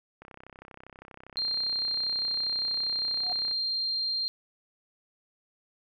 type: click train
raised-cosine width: 0.5 ms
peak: -31 dBFS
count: 108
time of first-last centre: 0.22-3.512 s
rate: 32.5 Hz
type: tone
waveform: sine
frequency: 4186 Hz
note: C8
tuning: in tune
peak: -27 dBFS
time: 1.37-4.28 s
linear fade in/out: 0 ms
type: tone with exponential growth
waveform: sine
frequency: 726 Hz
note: F#5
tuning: 33 cents flat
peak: -32 dBFS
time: 3.15-3.32 s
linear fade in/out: 0 ms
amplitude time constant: 35 ms
effects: none